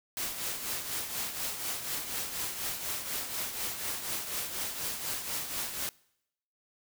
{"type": "noise with tremolo", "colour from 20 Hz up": "white", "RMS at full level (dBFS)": -33, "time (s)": [0.17, 5.89], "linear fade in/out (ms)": 0, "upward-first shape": "triangle", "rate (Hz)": 4.1, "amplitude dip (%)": 60, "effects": ["noise-tail reverb RT60 0.8 s tail -24 dB re dry"]}